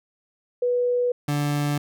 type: tone pair in turn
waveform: sine / 30% pulse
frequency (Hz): 490.3 / 145.77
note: B4 / D3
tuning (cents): -13 / -13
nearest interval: octave + major sixth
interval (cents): 2100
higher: first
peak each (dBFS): -19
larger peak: neither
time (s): 0.62-1.12 / 1.28-1.78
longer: neither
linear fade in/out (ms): 5
effects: none